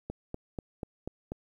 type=click train; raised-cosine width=2 ms; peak=-22 dBFS; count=6; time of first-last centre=0.1-1.32 s; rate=4.1 Hz; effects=10-bit